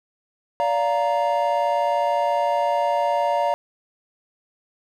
triangle chord, Bb major, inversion first, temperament equal with one note detuned, 578.9 / 698.5 / 932.3 Hz, D5 / F5 / Bb5, -25 / 0 / 0 cents, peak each -21 dBFS, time 0.6-3.54 s, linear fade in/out 0 ms, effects none

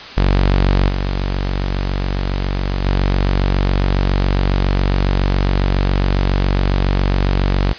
sawtooth tone with level steps, 47.26 Hz, F#1, 37 cents sharp, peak -7 / -13 / -9 dBFS, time 0.17-7.73 s, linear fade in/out 0 ms, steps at 0.88 / 2.84 s, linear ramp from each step 20 ms, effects white hiss -32 dBFS RMS until 7.78 s + resampled to 11025 Hz

